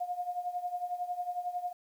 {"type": "tone with tremolo", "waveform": "sine", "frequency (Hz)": 714, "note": "F5", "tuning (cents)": 38, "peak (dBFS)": -29, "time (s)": [0, 1.73], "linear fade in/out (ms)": 10, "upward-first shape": "triangle", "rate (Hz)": 11, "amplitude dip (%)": 85, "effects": ["10-bit"]}